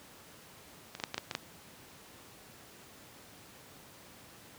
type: clicks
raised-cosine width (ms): 0.2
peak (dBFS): -24 / -22 / -14 / -17 / -15 / -18 / -14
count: 7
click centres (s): 0.951 / 1 / 1.038 / 1.144 / 1.18 / 1.312 / 1.351
effects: pink hiss -54 dBFS RMS until 4.58 s + high-pass 100 Hz 12 dB/octave